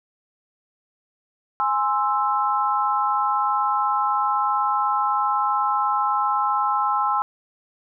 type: chord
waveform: sine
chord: Ab augmented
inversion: none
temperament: equal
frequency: 830.6 / 1046.5 / 1318.5 Hz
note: Ab5 / C6 / E6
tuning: 0 / 0 / 0 cents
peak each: -23 dBFS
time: 1.6-7.22 s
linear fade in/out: 0 ms
effects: none